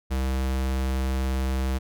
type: tone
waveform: square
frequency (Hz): 65.6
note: C2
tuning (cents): +5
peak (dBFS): -24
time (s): 0.1-1.79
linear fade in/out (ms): 20
effects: none